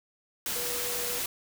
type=tone in noise; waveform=sine; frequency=485.4 Hz; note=B4; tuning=30 cents flat; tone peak=-38 dBFS; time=0.56-1.19 s; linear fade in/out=2 ms; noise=white; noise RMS=-32 dBFS; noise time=0.46-1.26 s; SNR=-9 dB; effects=none